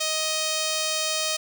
5% pulse tone with notch filter, 626 Hz, D#5, 10 cents sharp, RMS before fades -26 dBFS, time 0-1.37 s, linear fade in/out 10 ms, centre 1600 Hz, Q 1.6, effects none

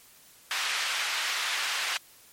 white band-pass noise, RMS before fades -30 dBFS, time 0.51-1.97 s, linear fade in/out 0 ms, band 1200 to 3400 Hz, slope 12 dB/octave, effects white hiss -55 dBFS RMS until 2.32 s + MP3 64 kbps

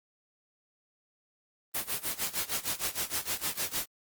white noise with tremolo, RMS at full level -30 dBFS, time 1.74-3.86 s, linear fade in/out 10 ms, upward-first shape sine, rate 6.5 Hz, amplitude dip 90%, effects Opus 32 kbps

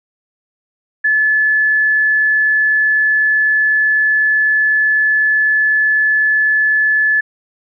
sine tone, 1726 Hz, A6, 34 cents flat, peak -10 dBFS, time 1.04-7.21 s, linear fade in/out 10 ms, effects none

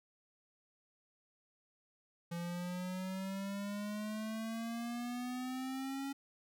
square exponential sweep, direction up, 170 to 277.2 Hz, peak -39 dBFS, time 2.31-6.13 s, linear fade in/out 10 ms, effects none

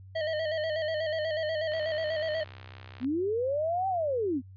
square tone with vibrato, 628 Hz, D#5, 16 cents sharp, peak -29 dBFS, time 0.15-2.44 s, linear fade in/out 10 ms, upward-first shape square, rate 8.2 Hz, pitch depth 51 cents each way
click train, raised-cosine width 0.3 ms, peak -31 dBFS, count 87, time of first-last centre 1.72-3.045 s, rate 64.9 Hz
sine linear two-way sweep, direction up then down, 233.1 to 781 to 233.1 Hz, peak -26 dBFS, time 3-4.42 s, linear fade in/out 50 ms, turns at 3.88 s
effects added 95 Hz sine -46 dBFS peak until 4.56 s + resampled to 11025 Hz

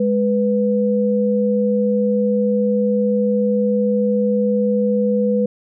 sine tone pair together, 207.4 / 493.9 Hz, G#3 / B4, -2 / 0 cents, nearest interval octave + minor third, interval 1502 cents, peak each -17 dBFS, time 0-5.46 s, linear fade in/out 5 ms, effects none

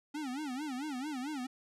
square tone with vibrato, 277.2 Hz, C#4, in tune, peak -37 dBFS, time 0.14-1.47 s, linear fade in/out 10 ms, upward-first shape sine, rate 4.5 Hz, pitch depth 200 cents each way, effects low-pass 10000 Hz 12 dB/octave

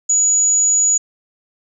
sine tone, 6850 Hz, A8, 47 cents flat, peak -11 dBFS, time 0.09-0.98 s, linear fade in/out 10 ms, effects none

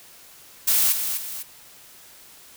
blue noise with echo, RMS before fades -19 dBFS, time 0.67-0.93 s, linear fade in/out 10 ms, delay 250 ms, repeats 2, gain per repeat -7 dB, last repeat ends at 1.43 s, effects white hiss -48 dBFS RMS until 2.56 s

